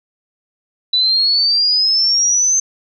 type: exponential sweep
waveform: sine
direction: up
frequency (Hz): 3951 to 6290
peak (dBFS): -11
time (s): 0.93-2.6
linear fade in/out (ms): 5
effects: none